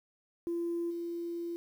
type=tone with level steps; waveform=sine; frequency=341.1 Hz; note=F4; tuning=41 cents flat; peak=-30 / -34 dBFS; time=0.47-1.56 s; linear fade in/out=0 ms; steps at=0.9 s; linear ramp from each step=10 ms; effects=tanh soft clip ceiling -27 dBFS + 10-bit